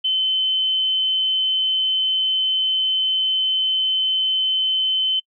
sine tone, 3061 Hz, G7, 42 cents flat, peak -17 dBFS, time 0.04-5.2 s, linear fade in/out 10 ms, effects noise-tail reverb RT60 0.1 s tail -24 dB re dry

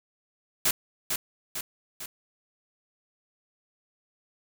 white noise with echo, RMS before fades -23 dBFS, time 0.65-0.71 s, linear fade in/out 5 ms, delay 450 ms, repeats 3, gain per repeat -5 dB, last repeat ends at 2.06 s, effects none

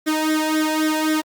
sawtooth tone with flanger, 311.1 Hz, D#4, in tune, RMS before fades -20 dBFS, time 0.06-1.22 s, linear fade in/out 20 ms, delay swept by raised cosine 0.54 to 1.19 ms, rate 3.8 Hz, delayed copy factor +0.85, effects Opus 48 kbps

